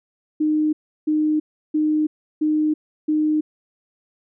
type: tone bursts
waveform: sine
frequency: 306.5 Hz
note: D#4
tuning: 26 cents flat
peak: -16 dBFS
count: 5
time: 0.4-3.41 s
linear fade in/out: 10 ms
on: 330 ms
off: 340 ms
effects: none